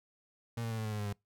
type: tone with pitch steps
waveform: 35% pulse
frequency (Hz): 116.54 / 114.27 / 112.05 / 109.87 / 107.74 / 105.64 / 103.59 / 101.57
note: A#2 / A#2 / A2 / A2 / A2 / G#2 / G#2 / G#2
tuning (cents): 0 / -34 / +32 / -2 / -36 / +30 / -4 / -38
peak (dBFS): -33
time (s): 0.57-1.13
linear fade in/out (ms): 5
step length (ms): 70
effects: noise-tail reverb RT60 0.2 s tail -26 dB re dry